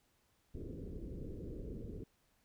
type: low-pass noise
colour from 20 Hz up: pink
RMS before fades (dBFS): -45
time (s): 0.54-2.04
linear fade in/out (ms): 10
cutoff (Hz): 480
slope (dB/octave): 48
effects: pink hiss -75 dBFS RMS until 2.44 s